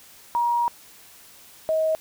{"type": "tone pair in turn", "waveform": "sine", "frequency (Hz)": [950, 634], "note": ["A#5", "D#5"], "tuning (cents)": [33, 32], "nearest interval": "perfect fifth", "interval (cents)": 701, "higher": "first", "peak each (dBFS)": -19, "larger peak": "neither", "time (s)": [[0.35, 0.68], [1.69, 1.95]], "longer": "first", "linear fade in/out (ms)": 0, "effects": ["white hiss -49 dBFS RMS until 2 s"]}